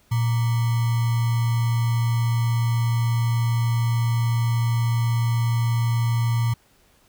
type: tone with sample-and-hold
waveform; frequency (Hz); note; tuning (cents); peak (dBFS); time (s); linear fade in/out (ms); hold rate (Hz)
sine; 116.54; A#2; 0; -18; 0.11-6.54; 10; 1050
effects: pink hiss -59 dBFS RMS until 7.08 s